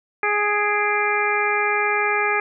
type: harmonic tone with a mistuned harmonic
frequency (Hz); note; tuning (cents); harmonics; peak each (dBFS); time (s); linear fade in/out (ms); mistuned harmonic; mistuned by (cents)
415.3; G#4; 0; 1 / 2 / 3 / 4 / 5 / 6; -25 / -25 / -25 / -25 / -25 / -25; 0.23-2.4; 2; 6; -78
effects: none